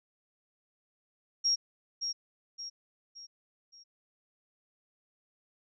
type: tone with echo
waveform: sine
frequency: 5588 Hz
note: F8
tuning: in tune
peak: -24 dBFS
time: 1.44-1.56 s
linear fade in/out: 20 ms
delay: 570 ms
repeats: 4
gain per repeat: -7 dB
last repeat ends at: 3.84 s
effects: none